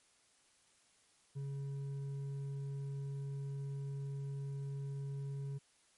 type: tone with hard clipping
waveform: sine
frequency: 138.8 Hz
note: C#3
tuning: 3 cents sharp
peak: -40 dBFS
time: 1.35-5.59 s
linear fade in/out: 20 ms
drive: 4 dB
effects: white hiss -70 dBFS RMS until 5.97 s + MP3 48 kbps